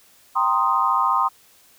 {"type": "chord", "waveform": "sine", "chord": "C minor seventh", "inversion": "second", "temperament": "equal", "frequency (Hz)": [784, 932.3, 1046.5, 1244.5], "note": ["G5", "Bb5", "C6", "Eb6"], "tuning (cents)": [0, 0, 0, 0], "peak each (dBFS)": [-26, -24, -20, -21], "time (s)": [0.35, 1.29], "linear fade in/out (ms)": 20, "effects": ["white hiss -54 dBFS RMS until 1.78 s"]}